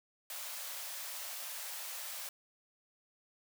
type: high-pass noise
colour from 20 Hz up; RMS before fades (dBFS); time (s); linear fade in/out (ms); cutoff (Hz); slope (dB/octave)
white; -43; 0.3-2.29; 2; 520; 96
effects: none

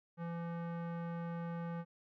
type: tone with low-pass filter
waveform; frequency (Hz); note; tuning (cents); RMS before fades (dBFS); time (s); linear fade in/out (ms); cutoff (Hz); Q
square; 169.3; E3; +46; -41; 0.17-1.85; 50; 1400; 1.2
effects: none

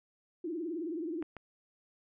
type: tone with vibrato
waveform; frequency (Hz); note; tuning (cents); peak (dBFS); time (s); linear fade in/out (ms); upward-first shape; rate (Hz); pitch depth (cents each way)
sine; 329.6; E4; 0; -34; 0.44-1.23; 5; triangle; 19; 180
type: clicks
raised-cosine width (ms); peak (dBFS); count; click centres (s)
0.5; -30; 2; 1.225 / 1.367
effects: none

